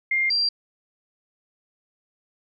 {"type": "tone pair in turn", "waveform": "sine", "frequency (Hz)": [2113, 4733], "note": ["C7", "D8"], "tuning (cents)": [16, 13], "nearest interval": "octave + major second", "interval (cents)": 1397, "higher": "second", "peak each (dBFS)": -19, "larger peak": "neither", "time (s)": [[0.11, 0.3], [0.3, 0.49]], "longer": "neither", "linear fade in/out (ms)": 5, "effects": []}